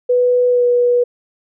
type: tone with pitch glide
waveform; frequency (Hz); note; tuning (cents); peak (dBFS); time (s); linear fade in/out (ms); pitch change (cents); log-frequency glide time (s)
sine; 493.9 to 486.8; B4 to B4; 0 to -25; -10; 0.09-1.04; 10; -25; 0.49-0.65
effects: none